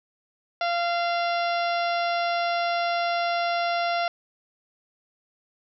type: harmonic tone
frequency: 690 Hz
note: F5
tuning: 21 cents flat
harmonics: 1 / 2 / 3 / 4 / 5 / 6 / 7 / 8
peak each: -24 / -30 / -34 / -36 / -38 / -40 / -41 / -42 dBFS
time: 0.61-4.08 s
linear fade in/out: 2 ms
effects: none